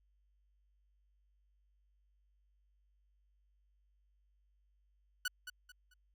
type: tone with echo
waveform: sawtooth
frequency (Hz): 1480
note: F#6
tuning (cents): 0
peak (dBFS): -30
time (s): 5.25-5.28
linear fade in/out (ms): 5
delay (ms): 220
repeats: 3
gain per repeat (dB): -10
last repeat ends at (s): 5.94
effects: added 50 Hz sine -70 dBFS peak until 6.14 s